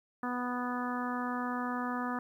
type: harmonic tone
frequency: 246.9 Hz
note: B3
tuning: in tune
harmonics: 1 / 2 / 3 / 4 / 5 / 6 / 7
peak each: -35 / -44 / -41 / -40 / -39 / -44 / -44 dBFS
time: 0.23-2.19 s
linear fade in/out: 2 ms
effects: 11-bit